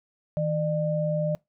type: tone pair together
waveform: sine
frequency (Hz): 159.3 / 601.4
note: D#3 / D5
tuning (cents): +41 / +41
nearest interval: octave + major seventh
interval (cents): 2300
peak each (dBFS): -26 / -26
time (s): 0.37-1.35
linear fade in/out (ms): 0
effects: noise-tail reverb RT60 0.2 s tail -25 dB re dry